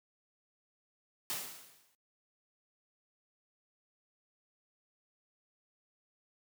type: noise with exponential decay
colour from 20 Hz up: white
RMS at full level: -35 dBFS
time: 1.3-1.95 s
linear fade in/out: 0 ms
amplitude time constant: 140 ms
effects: noise-tail reverb RT60 0.1 s tail -22 dB re dry + high-pass 100 Hz 12 dB/octave